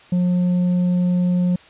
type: tone with tanh clipping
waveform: sine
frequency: 178.9 Hz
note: F3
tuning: 42 cents sharp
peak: -16 dBFS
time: 0.12-1.56 s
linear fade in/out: 5 ms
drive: 4 dB
effects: white hiss -47 dBFS RMS until 1.69 s + resampled to 8000 Hz